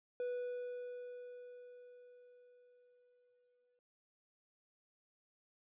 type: tone with exponential decay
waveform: triangle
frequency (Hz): 492.1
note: B4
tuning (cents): -6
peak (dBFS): -34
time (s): 0.2-3.79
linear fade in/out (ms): 1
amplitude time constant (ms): 780
effects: resampled to 8000 Hz